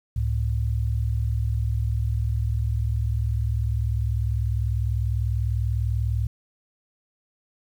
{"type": "tone pair together", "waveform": "sine", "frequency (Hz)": [68.3, 108.42], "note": ["C#2", "A2"], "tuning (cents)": [-25, -25], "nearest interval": "minor sixth", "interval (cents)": 800, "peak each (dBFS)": -24, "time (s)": [0.16, 6.27], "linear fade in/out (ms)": 5, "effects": ["9-bit"]}